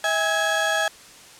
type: tone cluster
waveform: 35% pulse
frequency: 645 / 815 / 1669 Hz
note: E5 / G#5 / G#6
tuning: -38 / -33 / +8 cents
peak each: -23 / -25 / -21 dBFS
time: 0.04-0.88 s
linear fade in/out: 2 ms
effects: white hiss -46 dBFS RMS until 1.39 s + low-pass 9000 Hz 12 dB/octave